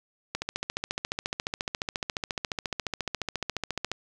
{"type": "click train", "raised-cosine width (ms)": 0.2, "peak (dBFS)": -12, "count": 52, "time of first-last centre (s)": [0.35, 3.916], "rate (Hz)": 14.3, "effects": []}